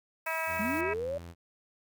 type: harmonic tone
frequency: 323.1 Hz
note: E4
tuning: 35 cents flat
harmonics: 2 / 3 / 4 / 5 / 6 / 7 / 8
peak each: -37 / -36 / -40 / -38 / -40 / -40 / -38 dBFS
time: 0.26-0.94 s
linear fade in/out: 10 ms
type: noise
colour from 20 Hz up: blue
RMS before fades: -46 dBFS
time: 0.26-0.81 s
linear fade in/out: 5 ms
type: tone with vibrato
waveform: sawtooth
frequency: 85.1 Hz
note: F2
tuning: 44 cents flat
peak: -39 dBFS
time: 0.46-1.35 s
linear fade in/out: 50 ms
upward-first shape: sine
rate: 18 Hz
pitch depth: 11 cents each way
type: linear sweep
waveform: sine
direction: up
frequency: 192.6 to 587.3 Hz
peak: -31 dBFS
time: 0.59-1.18 s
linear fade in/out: 5 ms
effects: none